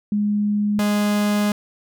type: tone pair in turn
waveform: sine / 45% pulse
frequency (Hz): 207.3 / 207.3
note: G#3 / G#3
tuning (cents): -3 / -3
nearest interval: unison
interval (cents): 0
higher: neither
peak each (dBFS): -17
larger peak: neither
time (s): 0.12-0.79 / 0.79-1.52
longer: second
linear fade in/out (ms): 2
effects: none